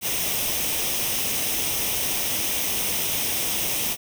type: noise with comb filter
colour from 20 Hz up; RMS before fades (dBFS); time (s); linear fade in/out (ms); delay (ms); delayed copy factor
white; -25; 0.01-3.97; 50; 0.34; +0.55
effects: none